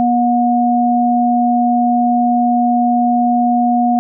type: tone pair together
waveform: sine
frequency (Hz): 241.3 / 723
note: B3 / F#5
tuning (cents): -40 / -40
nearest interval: octave + perfect fifth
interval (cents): 1900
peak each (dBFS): -13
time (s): 0-3.99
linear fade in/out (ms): 0
effects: none